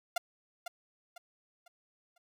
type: tone with echo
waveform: sawtooth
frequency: 698.5 Hz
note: F5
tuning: in tune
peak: -25 dBFS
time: 0.16-0.18 s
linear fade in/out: 5 ms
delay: 500 ms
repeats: 4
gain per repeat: -9 dB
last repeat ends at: 2.18 s
effects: none